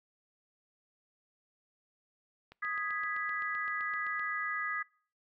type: click train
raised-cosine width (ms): 0.3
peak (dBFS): -35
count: 14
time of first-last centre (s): 2.52-4.195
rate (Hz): 7.76
type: chord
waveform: sine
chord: G# minor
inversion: second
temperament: equal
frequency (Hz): 1244.5 / 1661.2 / 1975.5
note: D#6 / G#6 / B6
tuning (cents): 0 / 0 / 0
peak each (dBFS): -37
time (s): 2.62-4.83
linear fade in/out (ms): 10
effects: noise-tail reverb RT60 0.5 s tail -25 dB re dry